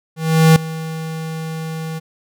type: tone with ADSR envelope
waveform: square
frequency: 160.4 Hz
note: E3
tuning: 47 cents flat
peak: -6 dBFS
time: 0.16-2 s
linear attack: 400 ms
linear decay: 3 ms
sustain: -18 dB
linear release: 23 ms
effects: none